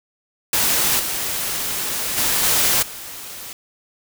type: noise with level steps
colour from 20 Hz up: white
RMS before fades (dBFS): -18 / -24 / -19 / -17 / -34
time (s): 0.53-3.53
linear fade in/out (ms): 2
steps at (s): 0.99 / 2.17 / 2.43 / 2.82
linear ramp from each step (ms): 10
effects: none